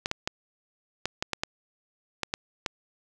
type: clicks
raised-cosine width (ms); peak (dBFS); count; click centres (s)
0.2; -10; 10; 0.059 / 0.114 / 0.275 / 1.056 / 1.225 / 1.333 / 1.435 / 2.233 / 2.339 / 2.662
effects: none